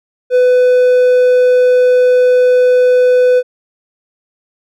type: tone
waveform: triangle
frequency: 500 Hz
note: B4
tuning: 21 cents sharp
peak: -4 dBFS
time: 0.3-3.43 s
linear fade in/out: 50 ms
effects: none